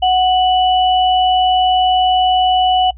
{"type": "tone pair together", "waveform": "sine", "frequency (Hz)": [740, 2960], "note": ["F#5", "F#7"], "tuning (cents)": [0, 0], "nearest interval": "2 octaves", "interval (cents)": 2400, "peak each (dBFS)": [-10, -18], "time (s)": [0.02, 2.91], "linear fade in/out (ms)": 10, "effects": ["noise-tail reverb RT60 0.1 s tail -23 dB re dry", "added 60 Hz sine -33 dBFS peak until 2.97 s"]}